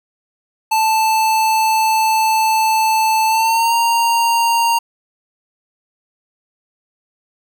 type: tone with pitch glide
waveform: square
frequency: 880 to 929.1 Hz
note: A5 to A#5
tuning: 0 to -6 cents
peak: -13 dBFS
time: 0.71-4.79 s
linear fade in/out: 10 ms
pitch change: +94 cents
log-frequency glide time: 3.27-3.74 s
effects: none